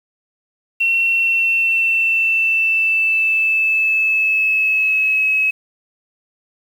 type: tone with pitch glide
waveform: sine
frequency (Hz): 2717 to 2567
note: F7 to E7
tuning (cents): -48 to -47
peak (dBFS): -13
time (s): 0.8-5.51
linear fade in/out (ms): 10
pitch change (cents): -99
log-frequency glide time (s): 1.1-5.25
effects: 7-bit